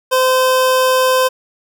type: tone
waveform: 25% pulse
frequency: 515 Hz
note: C5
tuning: 28 cents flat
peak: -7 dBFS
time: 0.11-1.29 s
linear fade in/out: 20 ms
effects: none